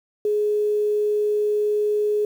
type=tone with quantisation; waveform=sine; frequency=419.3 Hz; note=G#4; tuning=17 cents sharp; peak=-18 dBFS; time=0.25-2.25 s; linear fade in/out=2 ms; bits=8; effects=none